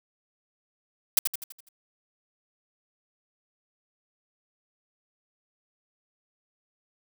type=noise with echo; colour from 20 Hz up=blue; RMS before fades=-19 dBFS; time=1.17-1.19 s; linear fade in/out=2 ms; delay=83 ms; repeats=6; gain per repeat=-6 dB; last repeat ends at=1.688 s; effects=none